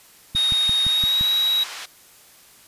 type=tone with pitch glide; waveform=triangle; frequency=3729 to 3834 Hz; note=A#7 to A#7; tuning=0 to +48 cents; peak=-16 dBFS; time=0.35-1.64 s; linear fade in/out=10 ms; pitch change=+48 cents; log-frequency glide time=0.85-1.24 s
type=click train; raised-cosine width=5 ms; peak=-18 dBFS; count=6; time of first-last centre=0.35-1.211 s; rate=5.81 Hz
type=band-pass noise; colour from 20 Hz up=white; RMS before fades=-35 dBFS; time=0.35-1.86 s; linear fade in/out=10 ms; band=810 to 4600 Hz; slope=12 dB/octave
effects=white hiss -50 dBFS RMS until 2.67 s + resampled to 32000 Hz